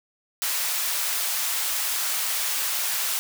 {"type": "high-pass noise", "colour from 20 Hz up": "white", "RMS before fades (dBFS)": -26, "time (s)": [0.42, 3.19], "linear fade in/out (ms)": 0, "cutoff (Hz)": 830, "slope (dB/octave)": 12, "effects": []}